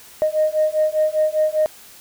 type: beating tone pair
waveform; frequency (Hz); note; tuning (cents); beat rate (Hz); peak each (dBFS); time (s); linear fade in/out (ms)
sine; 616 / 621; D#5 / D#5; -17 / -3; 5; -18; 0.22-1.66; 0
effects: tanh soft clip ceiling -9 dBFS + white hiss -44 dBFS RMS until 2 s